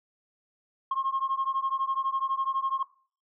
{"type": "beating tone pair", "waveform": "sine", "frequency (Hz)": [1069, 1081], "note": ["C6", "C#6"], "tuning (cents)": [37, -44], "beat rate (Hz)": 12, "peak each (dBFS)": [-27, -29], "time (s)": [0.91, 2.83], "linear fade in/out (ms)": 5, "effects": ["noise-tail reverb RT60 0.4 s tail -17 dB re dry", "tanh soft clip ceiling -20 dBFS"]}